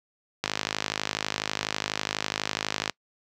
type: click train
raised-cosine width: 0.2 ms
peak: -8 dBFS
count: 129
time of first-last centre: 0.44-2.897 s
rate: 52.1 Hz
effects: noise-tail reverb RT60 0.1 s tail -26 dB re dry + high-pass 100 Hz 12 dB/octave